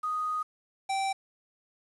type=tone pair in turn; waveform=sine / square; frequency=1244.5 / 778 Hz; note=D#6 / G5; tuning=0 / -13 cents; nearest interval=minor sixth; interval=813 cents; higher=first; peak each=-28 dBFS; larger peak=neither; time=0.03-0.43 / 0.89-1.13 s; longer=first; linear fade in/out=10 ms; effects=resampled to 24000 Hz + 9-bit